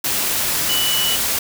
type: tone in noise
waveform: sine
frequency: 2960 Hz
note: F#7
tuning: in tune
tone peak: -19 dBFS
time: 0.69-1.16 s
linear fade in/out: 5 ms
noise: white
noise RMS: -20 dBFS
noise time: 0.04-1.39 s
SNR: -2 dB
effects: none